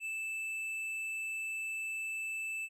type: tone with tanh clipping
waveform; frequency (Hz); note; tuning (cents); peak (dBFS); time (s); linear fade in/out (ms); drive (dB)
sine; 2637; E7; 0; -37; 0-2.69; 50; 8
effects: none